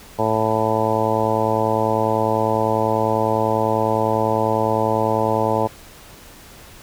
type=harmonic tone; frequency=110 Hz; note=A2; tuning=in tune; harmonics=1 / 2 / 3 / 4 / 5 / 6 / 7 / 8 / 9; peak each=-26 / -27 / -27 / -24 / -23 / -25 / -27 / -23 / -27 dBFS; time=0.18-5.68 s; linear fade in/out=20 ms; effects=pink hiss -43 dBFS RMS until 6.82 s